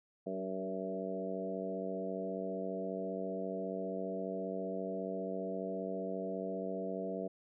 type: harmonic tone with a mistuned harmonic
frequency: 94.8 Hz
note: F#2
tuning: 43 cents sharp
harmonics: 2 / 3 / 4 / 5 / 6 / 7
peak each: -42 / -45 / -44 / -42 / -45 / -42 dBFS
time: 0.26-7.28 s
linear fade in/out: 10 ms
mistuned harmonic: 4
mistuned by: +17 cents
effects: none